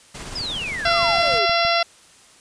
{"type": "noise with tremolo", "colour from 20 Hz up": "pink", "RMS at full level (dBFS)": -33, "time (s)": [0.14, 1.39], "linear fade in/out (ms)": 10, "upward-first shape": "triangle", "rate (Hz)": 17, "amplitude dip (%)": 30}
{"type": "exponential sweep", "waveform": "sine", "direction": "down", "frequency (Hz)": [5274, 370], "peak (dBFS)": -25, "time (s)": [0.35, 1.46], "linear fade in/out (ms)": 10}
{"type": "click train", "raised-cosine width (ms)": 5, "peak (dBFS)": -23, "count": 9, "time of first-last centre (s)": [0.41, 1.65], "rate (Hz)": 6.45}
{"type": "harmonic tone", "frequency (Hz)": 681, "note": "F5", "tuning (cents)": -44, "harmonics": [1, 2, 3, 4, 5, 6, 7, 8], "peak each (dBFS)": [-20, -23, -25, -26, -27, -28, -28, -29], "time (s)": [0.85, 1.83], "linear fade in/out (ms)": 5}
{"effects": ["white hiss -50 dBFS RMS until 2.4 s", "resampled to 22050 Hz"]}